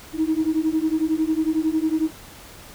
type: beating tone pair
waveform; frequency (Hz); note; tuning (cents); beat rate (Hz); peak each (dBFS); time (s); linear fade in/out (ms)
sine; 311.1 / 322.1; D#4 / E4; 0 / -40; 11; -21; 0.13-2.11; 50
effects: tanh soft clip ceiling -12 dBFS + pink hiss -43 dBFS RMS until 2.74 s